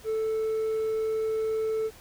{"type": "tone with hard clipping", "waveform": "sine", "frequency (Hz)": 440, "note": "A4", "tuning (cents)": 0, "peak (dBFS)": -26, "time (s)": [0.04, 1.91], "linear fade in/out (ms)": 50, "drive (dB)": 2, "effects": ["pink hiss -51 dBFS RMS until 2 s"]}